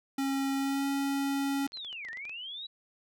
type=tone with pitch glide; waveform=square; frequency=272.5 to 276.9 Hz; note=C#4 to C#4; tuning=-29 to -2 cents; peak=-29 dBFS; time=0.18-1.67 s; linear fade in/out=5 ms; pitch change=+27 cents; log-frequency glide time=0.56-0.86 s
type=clicks; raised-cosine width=0.2 ms; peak=-32 dBFS; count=12; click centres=1.644 / 1.676 / 1.721 / 1.772 / 1.848 / 1.928 / 2.05 / 2.086 / 2.131 / 2.172 / 2.253 / 2.295 s
type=linear two-way sweep; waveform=sine; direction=down then up; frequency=4300 to 1760 to 3951 Hz; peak=-38 dBFS; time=1.73-2.67 s; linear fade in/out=10 ms; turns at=2.1 s
effects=none